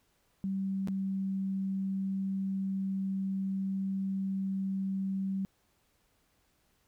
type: tone with dropouts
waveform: sine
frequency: 192.9 Hz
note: G3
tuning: 28 cents flat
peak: -30 dBFS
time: 0.44-5.45 s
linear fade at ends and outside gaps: 0 ms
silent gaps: 0.874-0.884 s
effects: pink hiss -72 dBFS RMS until 6.87 s